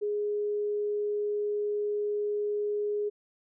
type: tone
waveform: sine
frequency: 415.3 Hz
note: G#4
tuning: in tune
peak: -27 dBFS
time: 0.01-3.1 s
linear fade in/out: 20 ms
effects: none